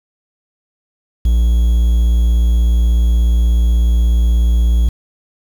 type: tone with quantisation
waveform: triangle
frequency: 58.27 Hz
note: A#1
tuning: in tune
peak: -7 dBFS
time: 1.25-4.89 s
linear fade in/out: 5 ms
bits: 6
effects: none